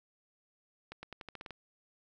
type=accelerating click train; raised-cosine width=0.3 ms; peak=-28 dBFS; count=9; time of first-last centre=0.92-1.507 s; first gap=110 ms; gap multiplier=0.88; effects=none